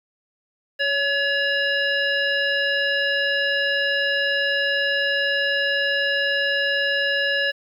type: harmonic tone with a mistuned harmonic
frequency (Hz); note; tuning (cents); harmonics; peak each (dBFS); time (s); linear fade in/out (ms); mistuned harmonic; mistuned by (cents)
566; C#5; +36; 1 / 3 / 5 / 7 / 9; -26 / -21 / -26 / -33 / -33; 0.79-7.52; 20; 1; -20
effects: 9-bit